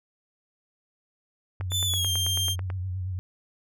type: tone with vibrato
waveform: sine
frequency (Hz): 92.5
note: F#2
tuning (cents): 0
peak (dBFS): -28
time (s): 1.6-3.19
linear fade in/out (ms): 0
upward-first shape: sine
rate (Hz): 8.9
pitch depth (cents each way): 60
type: click train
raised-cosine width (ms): 0.5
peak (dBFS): -22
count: 11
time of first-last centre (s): 1.61-2.702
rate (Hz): 9.16
type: tone with pitch glide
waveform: sawtooth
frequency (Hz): 3514 to 3185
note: A7 to G7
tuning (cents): -3 to +27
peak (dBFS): -22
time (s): 1.7-2.56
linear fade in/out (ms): 50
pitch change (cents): -170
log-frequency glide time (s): 1.85-2.09
effects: none